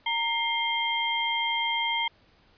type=tone cluster; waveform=sine; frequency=925 / 2115 / 3187 Hz; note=A#5 / C7 / G7; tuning=-14 / +18 / +28 cents; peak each=-29 dBFS; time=0.06-2.08 s; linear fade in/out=5 ms; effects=pink hiss -61 dBFS RMS until 2.57 s + resampled to 11025 Hz